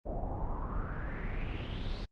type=noise with low-pass filter sweep; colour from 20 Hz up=brown; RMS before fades=-36 dBFS; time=0.05-2.06 s; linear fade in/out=20 ms; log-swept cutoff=610 to 4500 Hz; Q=4.4; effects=Opus 32 kbps